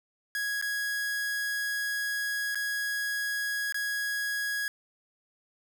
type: tone with dropouts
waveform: 45% pulse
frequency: 1660 Hz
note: G#6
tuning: 1 cent flat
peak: -29 dBFS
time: 0.35-4.68 s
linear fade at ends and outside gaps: 1 ms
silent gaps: 0.614-0.624 / 2.547-2.555 / 3.724-3.744 s
effects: none